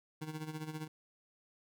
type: tone with tremolo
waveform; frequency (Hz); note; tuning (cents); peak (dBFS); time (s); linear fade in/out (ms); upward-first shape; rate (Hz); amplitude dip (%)
25% pulse; 155.56; D#3; 0; -34; 0.21-0.88; 10; sine; 15; 70
effects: none